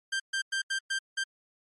sawtooth tone bursts at uneven times, 1578 Hz, G6, 11 cents sharp, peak -24 dBFS, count 6, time 0.12-0.2 / 0.33-0.42 / 0.52-0.62 / 0.7-0.79 / 0.9-0.99 / 1.17-1.24 s, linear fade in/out 10 ms, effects low-pass 10000 Hz 12 dB/octave + MP3 48 kbps

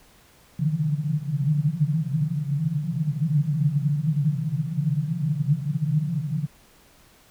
white band-pass noise, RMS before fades -24 dBFS, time 0.59-6.47 s, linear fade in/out 5 ms, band 140 to 160 Hz, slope 96 dB/octave, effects pink hiss -55 dBFS RMS until 7.3 s

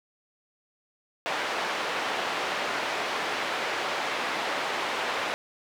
pink band-pass noise, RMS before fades -30 dBFS, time 1.26-5.34 s, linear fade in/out 0 ms, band 550 to 3100 Hz, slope 12 dB/octave, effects none

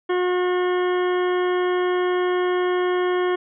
harmonic tone, 361.2 Hz, F#4, 42 cents flat, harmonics 1 / 2 / 3 / 4 / 5 / 6 / 8 / 9, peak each -19 / -30 / -29 / -34 / -33 / -38 / -43 / -39 dBFS, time 0.09-3.36 s, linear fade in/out 10 ms, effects none

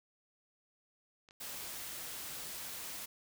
clicks, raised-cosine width 0.2 ms, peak -40 dBFS, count 2, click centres 1.288 / 1.309 s
white noise, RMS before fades -44 dBFS, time 1.4-3.06 s, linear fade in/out 10 ms
effects none

